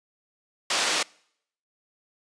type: band-pass noise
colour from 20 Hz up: white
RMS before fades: -25 dBFS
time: 0.7-1.03 s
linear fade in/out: 5 ms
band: 360 to 5400 Hz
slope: 12 dB/octave
effects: noise-tail reverb RT60 0.7 s tail -26 dB re dry + resampled to 22050 Hz